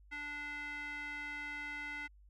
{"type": "tone with band-pass filter", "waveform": "square", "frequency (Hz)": 292.5, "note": "D4", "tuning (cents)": -7, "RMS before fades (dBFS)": -43, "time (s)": [0.11, 2.08], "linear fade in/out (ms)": 20, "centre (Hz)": 1900, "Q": 5.6, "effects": ["added 50 Hz sine -58 dBFS peak until 2.29 s"]}